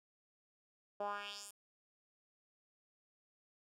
10% pulse tone with band-pass filter sweep, 203.6 Hz, G#3, 34 cents flat, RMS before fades -44 dBFS, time 1-1.51 s, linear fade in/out 5 ms, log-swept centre 590 to 11000 Hz, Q 2.7, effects none

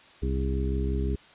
harmonic tone with a mistuned harmonic, 65.8 Hz, C2, 10 cents sharp, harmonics 1 / 2 / 3 / 4 / 5 / 6, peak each -26 / -34 / -35 / -37 / -38 / -35 dBFS, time 0.22-1.16 s, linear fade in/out 10 ms, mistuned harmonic 6, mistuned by +54 cents, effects white hiss -53 dBFS RMS until 1.34 s + resampled to 8000 Hz

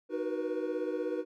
triangle chord, B major seventh, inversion first, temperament equal with one note detuned, 311.1 / 370 / 477.6 / 493.9 Hz, D#4 / F#4 / A#4 / B4, 0 / 0 / +42 / 0 cents, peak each -35 / -35 / -34 / -36 dBFS, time 0.09-1.25 s, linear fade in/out 50 ms, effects none

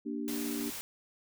sine chord, G minor, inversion first, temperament equal, 233.1 / 293.7 / 392 Hz, Bb3 / D4 / G4, 0 / 0 / 0 cents, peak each -37 / -36 / -42 dBFS, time 0.05-0.71 s, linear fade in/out 20 ms
white noise, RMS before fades -41 dBFS, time 0.28-0.81 s, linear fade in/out 0 ms
effects none

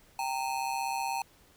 square ring-modulated tone, 853 Hz, G#5, 46 cents sharp, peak -28 dBFS, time 0.19-1.22 s, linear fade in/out 0 ms, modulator 68 Hz, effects pink hiss -61 dBFS RMS until 1.56 s

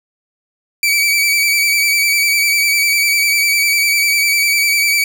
sawtooth tone with vibrato, 2299 Hz, D7, 37 cents flat, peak -8 dBFS, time 0.83-5.04 s, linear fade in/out 2 ms, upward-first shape square, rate 10 Hz, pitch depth 30 cents each way, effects none

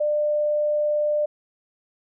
sine tone, 597 Hz, D5, 28 cents sharp, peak -19 dBFS, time 0-1.26 s, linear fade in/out 10 ms, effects none

